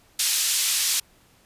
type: band-pass noise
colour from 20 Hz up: pink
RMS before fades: -23 dBFS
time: 0.19-1 s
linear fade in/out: 5 ms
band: 4100 to 12000 Hz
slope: 12 dB/octave
effects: pink hiss -58 dBFS RMS until 1.45 s + resampled to 32000 Hz